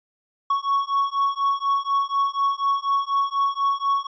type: beating tone pair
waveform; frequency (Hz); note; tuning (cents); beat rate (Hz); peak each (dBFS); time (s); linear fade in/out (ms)
triangle; 1108.7 / 1112.8; C#6 / C#6; 0 / +6; 4.1; -21; 0.5-4.07; 5
effects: resampled to 16000 Hz